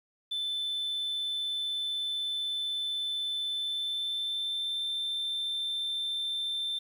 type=tone with pitch glide; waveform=sine; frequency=3524 to 3563 Hz; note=A7 to A7; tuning=+2 to +21 cents; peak=-28 dBFS; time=0.31-6.79 s; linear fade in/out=10 ms; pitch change=+19 cents; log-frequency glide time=3.52-4.83 s; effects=tanh soft clip ceiling -28 dBFS + 10-bit